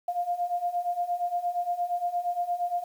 sine beating tone pair, 698.5 / 707.1 Hz, F5 / F5, 0 / +21 cents, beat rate 8.6 Hz, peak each -31 / -28 dBFS, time 0.08-2.84 s, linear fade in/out 5 ms, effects 9-bit

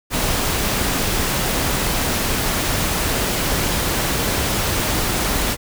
pink noise, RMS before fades -20 dBFS, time 0.1-5.57 s, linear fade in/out 50 ms, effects none

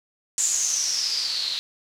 blue noise with low-pass filter sweep, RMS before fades -25 dBFS, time 0.38-1.59 s, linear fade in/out 0 ms, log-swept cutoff 7400 to 3900 Hz, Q 9.8, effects none

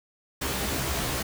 pink noise with comb filter, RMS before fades -29 dBFS, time 0.41-1.23 s, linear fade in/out 10 ms, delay 15 ms, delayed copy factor +0.85, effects none

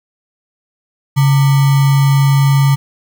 sine tone with sample-and-hold, 138.6 Hz, C#3, in tune, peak -7 dBFS, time 1.16-2.76 s, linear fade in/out 20 ms, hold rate 1050 Hz, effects none

